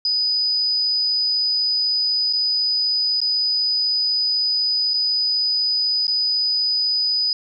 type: tone with dropouts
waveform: sine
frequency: 4978 Hz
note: D#8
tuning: in tune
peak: -17 dBFS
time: 0.05-7.33 s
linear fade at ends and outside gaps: 2 ms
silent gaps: 2.328-2.333 / 3.204-3.215 / 4.936-4.94 / 6.069-6.079 s
effects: none

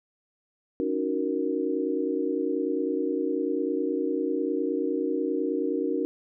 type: chord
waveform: sine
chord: D# minor seventh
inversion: third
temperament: equal with one note detuned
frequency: 281.2 / 311.1 / 370 / 466.2 Hz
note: C#4 / D#4 / F#4 / A#4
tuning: +25 / 0 / 0 / 0 cents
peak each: -30 dBFS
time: 0.8-6.05 s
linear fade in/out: 0 ms
effects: none

